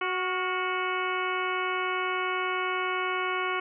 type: harmonic tone with a mistuned harmonic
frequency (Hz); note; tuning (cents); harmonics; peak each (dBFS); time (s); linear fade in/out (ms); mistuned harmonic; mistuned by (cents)
370; F#4; 0; 1 / 2 / 3 / 4 / 5 / 6 / 7 / 8; -33 / -37 / -31 / -34 / -41 / -34 / -40 / -40; 0.01-3.6; 5; 4; -56
effects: none